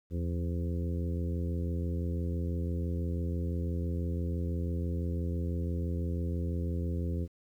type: harmonic tone with a mistuned harmonic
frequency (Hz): 86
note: F2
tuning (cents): -26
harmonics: 1 / 2 / 3 / 4 / 5 / 6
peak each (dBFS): -31 / -37 / -41 / -43 / -45 / -47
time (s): 0.1-7.28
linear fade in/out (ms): 50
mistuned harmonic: 1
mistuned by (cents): -96
effects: 11-bit